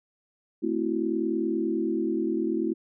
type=chord; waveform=sine; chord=F# half-diminished seventh; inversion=first; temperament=equal with one note detuned; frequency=220 / 260 / 329.6 / 370 Hz; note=A3 / C4 / E4 / F#4; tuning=0 / -11 / 0 / 0 cents; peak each=-31 / -32 / -27 / -31 dBFS; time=0.62-2.74 s; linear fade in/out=20 ms; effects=none